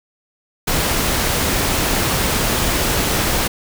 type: noise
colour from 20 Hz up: pink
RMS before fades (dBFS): -18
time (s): 0.67-3.48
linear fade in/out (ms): 10
effects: none